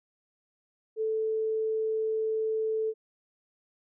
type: tone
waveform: sine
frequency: 439.4 Hz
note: A4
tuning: 2 cents flat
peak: -26 dBFS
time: 0.96-2.94 s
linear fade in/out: 50 ms
effects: none